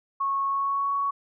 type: tone with pitch glide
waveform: sine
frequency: 1100 to 1117.9 Hz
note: C#6 to C#6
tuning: -14 to +14 cents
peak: -23 dBFS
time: 0.2-1.11 s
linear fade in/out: 10 ms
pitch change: +28 cents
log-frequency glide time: 0.47-0.92 s
effects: none